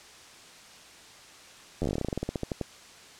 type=slowing click train; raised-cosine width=2 ms; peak=-16 dBFS; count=21; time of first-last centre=1.82-2.613 s; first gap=11 ms; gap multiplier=1.12; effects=white hiss -50 dBFS RMS until 3.19 s + low-pass 7000 Hz 12 dB/octave